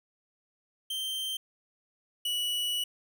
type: tone pair in turn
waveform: 45% pulse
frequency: 3136 / 2940 Hz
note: G7 / F#7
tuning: 0 / -12 cents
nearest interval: minor second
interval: 112 cents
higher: first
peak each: -31 / -28 dBFS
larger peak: second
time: 0.9-1.37 / 2.25-2.84 s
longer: second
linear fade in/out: 5 ms
effects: none